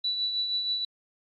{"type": "tone with tremolo", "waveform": "sine", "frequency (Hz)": 3951, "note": "B7", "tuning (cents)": 0, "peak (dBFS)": -24, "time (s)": [0.04, 0.85], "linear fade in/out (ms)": 5, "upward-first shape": "triangle", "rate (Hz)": 6.3, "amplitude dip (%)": 50, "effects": ["AAC 48 kbps"]}